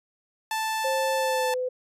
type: tone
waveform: sawtooth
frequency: 880 Hz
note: A5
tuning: in tune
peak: -22 dBFS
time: 0.51-1.54 s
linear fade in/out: 2 ms
type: tone with pitch glide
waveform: sine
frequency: 531 to 505.6 Hz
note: C5 to B4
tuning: +25 to +41 cents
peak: -25 dBFS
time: 0.84-1.69 s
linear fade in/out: 10 ms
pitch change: -84 cents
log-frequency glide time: 1.15-1.52 s
effects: resampled to 32000 Hz